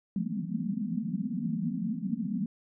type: band-pass noise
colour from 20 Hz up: white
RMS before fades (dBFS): -32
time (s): 0.16-2.46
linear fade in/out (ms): 2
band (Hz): 160 to 250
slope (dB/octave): 96
effects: none

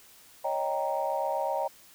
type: chord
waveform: sine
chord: Eb dominant seventh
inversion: third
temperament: equal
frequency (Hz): 554.4 / 622.3 / 784 / 932.3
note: Db5 / Eb5 / G5 / Bb5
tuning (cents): 0 / 0 / 0 / 0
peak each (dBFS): -32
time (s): 0.44-1.68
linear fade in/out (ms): 10
effects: tanh soft clip ceiling -17 dBFS + white hiss -55 dBFS RMS until 1.94 s

